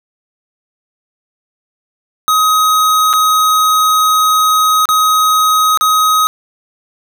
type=tone with dropouts; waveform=square; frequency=1262 Hz; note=D#6; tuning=24 cents sharp; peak=-9 dBFS; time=2.28-6.27 s; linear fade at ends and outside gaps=0 ms; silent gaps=3.13-3.136 / 4.855-4.889 / 5.774-5.81 s; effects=none